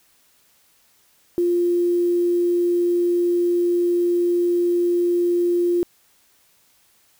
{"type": "tone with quantisation", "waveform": "sine", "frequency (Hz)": 349.2, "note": "F4", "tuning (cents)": 0, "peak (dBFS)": -16, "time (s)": [1.38, 5.83], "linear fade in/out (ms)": 0, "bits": 7, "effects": ["white hiss -59 dBFS RMS until 7.19 s"]}